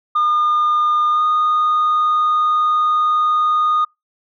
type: tone with pitch glide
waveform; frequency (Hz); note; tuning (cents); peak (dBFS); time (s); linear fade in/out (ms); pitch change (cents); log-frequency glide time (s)
sine; 1214 to 1230.9; D#6 to D#6; -43 to -19; -11; 0.15-3.85; 10; +24; 1.1-1.23
effects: noise-tail reverb RT60 0.2 s tail -26 dB re dry + tanh soft clip ceiling -11 dBFS